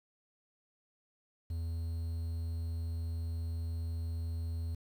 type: tone with quantisation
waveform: triangle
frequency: 82.8 Hz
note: E2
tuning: 8 cents sharp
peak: -32 dBFS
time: 1.5-4.75 s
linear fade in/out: 5 ms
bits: 10
effects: none